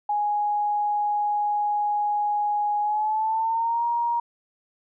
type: tone with pitch glide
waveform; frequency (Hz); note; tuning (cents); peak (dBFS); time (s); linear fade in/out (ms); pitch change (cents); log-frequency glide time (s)
sine; 830.6 to 943.1; G#5 to A#5; 0 to +20; -21; 0.09-4.2; 5; +220; 2.81-3.85
effects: none